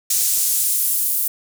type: noise with high-pass filter sweep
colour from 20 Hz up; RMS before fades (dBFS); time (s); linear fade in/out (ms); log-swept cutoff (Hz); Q
pink; -19; 0.1-1.28; 5; 6900 to 12000; 1.1
effects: none